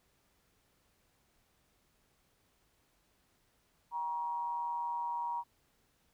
sine tone with amplitude modulation, 949 Hz, A#5, 31 cents sharp, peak -31 dBFS, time 3.91-5.44 s, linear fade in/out 50 ms, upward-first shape sine, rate 161 Hz, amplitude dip 55%, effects pink hiss -73 dBFS RMS until 6.13 s

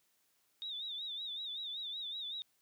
sine tone with vibrato, 3670 Hz, A#7, 28 cents flat, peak -39 dBFS, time 0.62-2.42 s, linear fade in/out 0 ms, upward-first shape sine, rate 5.3 Hz, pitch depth 100 cents each way, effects white hiss -75 dBFS RMS until 2.61 s + high-pass 80 Hz 12 dB/octave

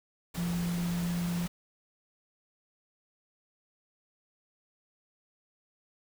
sine tone in noise, 173.4 Hz, F3, 12 cents flat, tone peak -29 dBFS, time 0.37-1.47 s, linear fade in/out 10 ms, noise pink, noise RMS -41 dBFS, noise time 0.34-1.48 s, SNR +9 dB, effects none

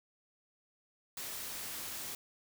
white noise, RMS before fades -42 dBFS, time 1.17-2.15 s, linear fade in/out 2 ms, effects none

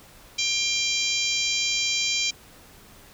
harmonic tone, 794 Hz, G5, 22 cents sharp, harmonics 3 / 4 / 5 / 6 / 7 / 8 / 9, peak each -28 / -29 / -30 / -31 / -31 / -32 / -33 dBFS, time 0.38-2.31 s, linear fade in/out 10 ms, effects pink hiss -50 dBFS RMS until 3.13 s

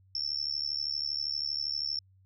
sine tone with amplitude modulation, 5360 Hz, E8, 28 cents sharp, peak -26 dBFS, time 0.15-1.99 s, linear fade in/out 2 ms, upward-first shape sine, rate 72.6 Hz, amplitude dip 100%, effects added 95 Hz sine -59 dBFS peak until 2.25 s

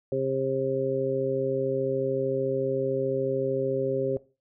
harmonic tone, 133.6 Hz, C3, 36 cents sharp, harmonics 1 / 2 / 3 / 4, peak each -33 / -34 / -28 / -28 dBFS, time 0.12-4.17 s, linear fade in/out 2 ms, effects noise-tail reverb RT60 0.3 s tail -18 dB re dry

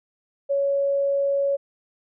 sine tone, 558 Hz, C#5, 11 cents sharp, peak -19 dBFS, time 0.49-1.57 s, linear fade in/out 20 ms, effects none

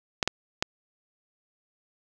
clicks, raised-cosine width 0.2 ms, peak -6 dBFS, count 3, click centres 0.228 / 0.276 / 0.625 s, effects none

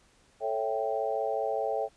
sine chord, A dominant seventh, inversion none, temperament equal, 440 / 554.4 / 659.3 / 784 Hz, A4 / C#5 / E5 / G5, 0 / 0 / 0 / 0 cents, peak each -33 dBFS, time 0.4-1.89 s, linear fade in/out 50 ms, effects pink hiss -63 dBFS RMS until 1.96 s + resampled to 22050 Hz

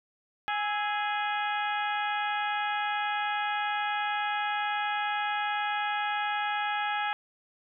harmonic tone with a mistuned harmonic, 415.3 Hz, G#4, in tune, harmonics 2 / 3 / 4 / 5 / 6 / 7 / 8, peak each -30 / -36 / -34 / -40 / -38 / -43 / -41 dBFS, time 0.48-7.13 s, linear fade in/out 0 ms, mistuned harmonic 3, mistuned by +84 cents, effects none

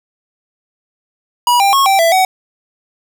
square tone with pitch steps, 969 / 793 / 1094 / 779 / 666 / 752 Hz, B5 / G5 / C#6 / G5 / E5 / F#5, -33 / +20 / -23 / -11 / +18 / +28 cents, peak -9 dBFS, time 1.47-2.25 s, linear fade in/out 2 ms, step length 130 ms, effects none

